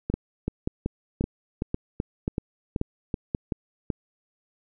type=two click trains; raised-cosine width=3 ms; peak=-13 / -12 dBFS; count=11 / 7; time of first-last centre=0.1-3.902 / 0.14-3.349 s; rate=2.63 / 1.87 Hz; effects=none